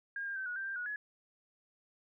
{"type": "tone with pitch steps", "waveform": "sine", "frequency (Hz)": [1619, 1604, 1544, 1457, 1571, 1583, 1458, 1691], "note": ["G#6", "G6", "G6", "F#6", "G6", "G6", "F#6", "G#6"], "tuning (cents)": [-45, 39, -27, -27, 3, 17, -26, 31], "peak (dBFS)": -36, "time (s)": [0.16, 0.96], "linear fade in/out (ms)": 2, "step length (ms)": 100, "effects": []}